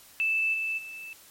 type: tone with level steps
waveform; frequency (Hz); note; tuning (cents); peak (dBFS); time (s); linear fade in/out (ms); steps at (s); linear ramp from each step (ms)
sine; 2637; E7; 0; -23 / -27 / -38; 0.2-1.13; 0; 0.53 / 0.77; 20
effects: white hiss -53 dBFS RMS until 1.3 s + MP3 64 kbps